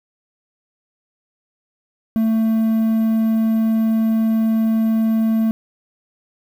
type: tone with quantisation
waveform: triangle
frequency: 222.7 Hz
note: A3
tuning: 21 cents sharp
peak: -12 dBFS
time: 2.16-5.51 s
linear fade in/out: 0 ms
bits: 7
effects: none